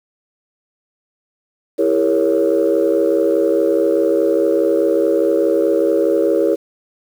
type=chord; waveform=sine; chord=E diminished seventh; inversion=none; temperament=equal with one note detuned; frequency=329.6 / 401.4 / 466.2 / 554.4 Hz; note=E4 / G4 / Bb4 / Db5; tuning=0 / +41 / 0 / 0 cents; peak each=-17 dBFS; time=1.78-6.56 s; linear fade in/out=20 ms; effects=tanh soft clip ceiling -5 dBFS + 7-bit